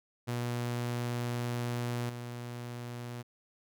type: tone with level steps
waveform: sawtooth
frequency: 120.6 Hz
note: B2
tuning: 41 cents flat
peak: -28 / -35 dBFS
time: 0.27-3.23 s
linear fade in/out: 20 ms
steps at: 2.09 s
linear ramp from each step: 5 ms
effects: none